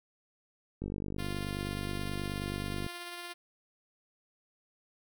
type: click train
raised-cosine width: 3 ms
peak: -24 dBFS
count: 102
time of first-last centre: 0.82-2.865 s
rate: 49.4 Hz
type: tone with tremolo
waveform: 5% pulse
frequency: 349.2 Hz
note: F4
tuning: in tune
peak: -28 dBFS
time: 1.18-3.34 s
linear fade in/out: 20 ms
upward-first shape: triangle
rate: 17 Hz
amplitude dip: 30%
effects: none

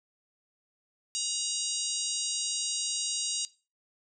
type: harmonic tone with a mistuned harmonic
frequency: 951 Hz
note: A#5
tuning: 34 cents sharp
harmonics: 3 / 4 / 5 / 6 / 7 / 8 / 9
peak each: -40 / -39 / -37 / -39 / -35 / -39 / -38 dBFS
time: 1.15-3.45 s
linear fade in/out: 0 ms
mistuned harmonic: 9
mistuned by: +21 cents
effects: noise-tail reverb RT60 0.3 s tail -17 dB re dry

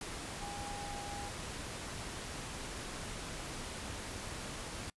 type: tone in noise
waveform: sine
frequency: 813 Hz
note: G#5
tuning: 37 cents flat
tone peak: -44 dBFS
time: 0.41-1.29 s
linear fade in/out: 2 ms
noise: pink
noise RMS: -43 dBFS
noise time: 0.01-4.9 s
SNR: -4 dB
effects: noise-tail reverb RT60 0.1 s tail -25 dB re dry + resampled to 24000 Hz

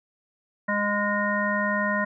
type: harmonic tone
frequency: 205.7 Hz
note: G#3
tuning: 16 cents flat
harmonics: 1 / 3 / 5 / 7 / 9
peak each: -28 / -29 / -29 / -31 / -27 dBFS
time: 0.68-2.05 s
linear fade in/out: 10 ms
effects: none

